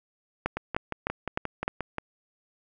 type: two click trains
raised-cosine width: 0.5 ms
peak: -15 / -11 dBFS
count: 9 / 5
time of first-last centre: 0.57-1.983 / 0.46-1.68 s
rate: 5.66 / 3.28 Hz
effects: none